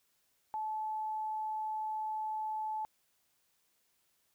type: tone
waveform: sine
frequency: 866 Hz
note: A5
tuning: 28 cents flat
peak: -34 dBFS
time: 0.54-2.85 s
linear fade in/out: 0 ms
effects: white hiss -75 dBFS RMS until 4.34 s